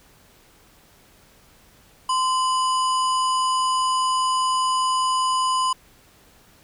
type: harmonic tone with a mistuned harmonic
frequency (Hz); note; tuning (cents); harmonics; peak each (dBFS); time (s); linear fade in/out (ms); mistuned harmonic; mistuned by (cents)
990; B5; +4; 1 / 3 / 5 / 7 / 9 / 10; -19 / -29 / -33 / -36 / -38 / -39; 2.09-5.73; 5; 1; +77
effects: pink hiss -54 dBFS RMS until 6.63 s